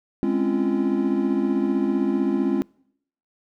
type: chord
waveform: triangle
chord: Db major seventh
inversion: second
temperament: equal with one note detuned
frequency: 207.7 / 261.6 / 277.2 / 341.1 Hz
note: Ab3 / C4 / Db4 / F4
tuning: 0 / 0 / 0 / -41 cents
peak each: -23 dBFS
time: 0.23-2.62 s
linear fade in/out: 0 ms
effects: noise-tail reverb RT60 0.7 s tail -26 dB re dry